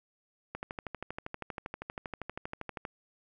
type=click train; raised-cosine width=0.5 ms; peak=-22 dBFS; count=30; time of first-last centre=0.55-2.852 s; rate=12.6 Hz; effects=none